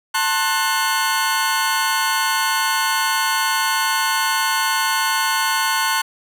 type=chord; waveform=sawtooth; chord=F# diminished; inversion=first; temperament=just; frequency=888 / 1065.6 / 1480 Hz; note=A5 / C6 / F#6; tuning=+16 / +31 / 0 cents; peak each=-18 dBFS; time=0.14-6.02 s; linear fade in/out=10 ms; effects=none